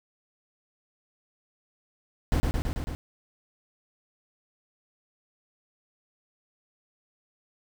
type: noise with echo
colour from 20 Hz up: brown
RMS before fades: -23 dBFS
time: 2.32-2.4 s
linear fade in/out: 0 ms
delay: 110 ms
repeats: 5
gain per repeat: -2 dB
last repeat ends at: 2.95 s
effects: none